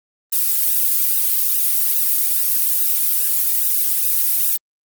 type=noise with flanger; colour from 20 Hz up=violet; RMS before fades=-17 dBFS; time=0.32-4.57 s; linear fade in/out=10 ms; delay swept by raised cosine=0.89 to 2.19 ms; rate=2.4 Hz; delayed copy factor=-0.85; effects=Opus 32 kbps